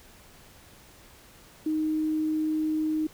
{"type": "tone with quantisation", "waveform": "sine", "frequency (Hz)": 311.1, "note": "D#4", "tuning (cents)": 0, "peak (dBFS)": -24, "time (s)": [1.66, 3.07], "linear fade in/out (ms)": 5, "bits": 9, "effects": ["pink hiss -53 dBFS RMS until 3.13 s"]}